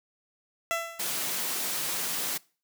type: tone with exponential decay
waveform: 15% pulse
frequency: 669 Hz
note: E5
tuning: 25 cents sharp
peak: -18 dBFS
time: 0.71-1.22 s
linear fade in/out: 0 ms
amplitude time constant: 110 ms
type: high-pass noise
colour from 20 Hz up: white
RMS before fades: -31 dBFS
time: 0.99-2.38 s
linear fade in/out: 10 ms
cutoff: 130 Hz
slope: 96 dB/octave
effects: noise-tail reverb RT60 0.4 s tail -24 dB re dry